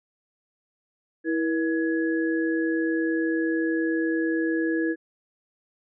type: tone cluster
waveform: sine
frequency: 326.8 / 478.1 / 1680 Hz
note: E4 / A#4 / G#6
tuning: -15 / +44 / +19 cents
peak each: -23 / -30 / -31 dBFS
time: 1.24-4.96 s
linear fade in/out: 50 ms
effects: none